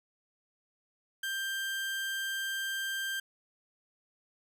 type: tone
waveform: 30% pulse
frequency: 1580 Hz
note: G6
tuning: 13 cents sharp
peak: -30 dBFS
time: 1.23-3.2 s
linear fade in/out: 5 ms
effects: none